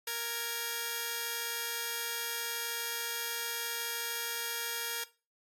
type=tone pair together; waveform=5% pulse; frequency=466.2 / 1661.3 Hz; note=A#4 / G#6; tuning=0 / 0 cents; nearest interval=octave + minor seventh; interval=2200 cents; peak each=-25 dBFS; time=0.07-5.04 s; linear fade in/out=5 ms; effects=noise-tail reverb RT60 0.3 s tail -17 dB re dry + MP3 64 kbps